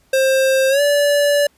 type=tone with pitch glide; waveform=square; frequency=530 to 578 Hz; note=C5 to D5; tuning=+22 to -28 cents; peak=-13 dBFS; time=0.13-1.47 s; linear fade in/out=5 ms; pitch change=+150 cents; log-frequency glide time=0.69-0.81 s; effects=pink hiss -58 dBFS RMS until 1.57 s + resampled to 32000 Hz